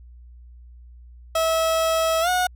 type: tone with pitch glide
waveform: 30% pulse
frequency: 649 to 728.5 Hz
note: E5 to F#5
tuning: -27 to -27 cents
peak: -16 dBFS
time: 1.35-2.47 s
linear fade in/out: 5 ms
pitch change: +200 cents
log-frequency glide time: 2.21-2.29 s
effects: added 60 Hz sine -42 dBFS peak until 2.55 s